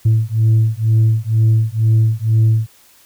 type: beating tone pair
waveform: sine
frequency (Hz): 110 / 112.1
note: A2 / A2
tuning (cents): 0 / +33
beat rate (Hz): 2.1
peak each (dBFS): -12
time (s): 0.05-2.67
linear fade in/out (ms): 10
effects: tanh soft clip ceiling -7 dBFS + white hiss -49 dBFS RMS until 3.05 s